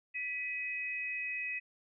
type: tone pair together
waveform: sine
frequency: 1975.5 / 2529 Hz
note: B6 / D#7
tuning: 0 / +28 cents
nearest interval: major third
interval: 428 cents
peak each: -40 / -36 dBFS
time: 0.14-1.6 s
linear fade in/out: 20 ms
effects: none